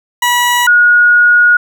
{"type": "tone pair in turn", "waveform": ["20% pulse", "sine"], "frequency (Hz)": [971, 1445.6], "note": ["B5", "F#6"], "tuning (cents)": [-30, -41], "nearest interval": "perfect fifth", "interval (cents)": 689, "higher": "second", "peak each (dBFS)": -4, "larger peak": "neither", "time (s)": [[0.22, 0.67], [0.67, 1.57]], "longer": "second", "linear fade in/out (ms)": 5, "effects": []}